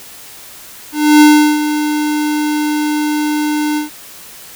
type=tone with ADSR envelope; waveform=square; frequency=300 Hz; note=D4; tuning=37 cents sharp; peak=-3 dBFS; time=0.92-3.9 s; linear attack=290 ms; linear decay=370 ms; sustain=-11 dB; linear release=130 ms; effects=white hiss -35 dBFS RMS until 4.55 s